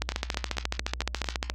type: two click trains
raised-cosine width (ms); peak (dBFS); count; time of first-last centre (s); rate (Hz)
0.2; -14 / -9; 6 / 22; 0.12-1.244 / 0.02-1.499; 4.45 / 14.2
effects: added 60 Hz sine -35 dBFS peak until 1.54 s + Opus 48 kbps